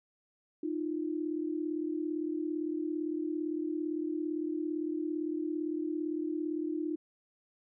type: tone pair together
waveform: sine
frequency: 307.8 / 345.5 Hz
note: D#4 / F4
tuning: -19 / -19 cents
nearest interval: major second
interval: 200 cents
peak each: -33 / -36 dBFS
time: 0.63-6.96 s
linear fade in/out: 5 ms
effects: none